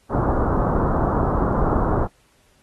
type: low-pass noise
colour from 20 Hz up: pink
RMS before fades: -20 dBFS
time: 0.09-2.08 s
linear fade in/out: 50 ms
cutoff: 1300 Hz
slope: 48 dB/octave
effects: pink hiss -60 dBFS RMS until 2.62 s + AAC 32 kbps